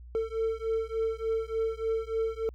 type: beating tone pair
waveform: triangle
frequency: 446.4 / 449.8 Hz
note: A4 / A4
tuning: +25 / +38 cents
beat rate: 3.4 Hz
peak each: -29 dBFS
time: 0.15-2.49 s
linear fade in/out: 0 ms
effects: added 60 Hz sine -44 dBFS peak until 2.54 s